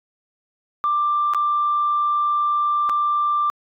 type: tone with dropouts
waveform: sine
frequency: 1182 Hz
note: D6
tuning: 11 cents sharp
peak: -16 dBFS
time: 0.84-3.5 s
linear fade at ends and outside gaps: 0 ms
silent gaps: 1.336-1.347 / 2.892-2.896 s
effects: tanh soft clip ceiling -12 dBFS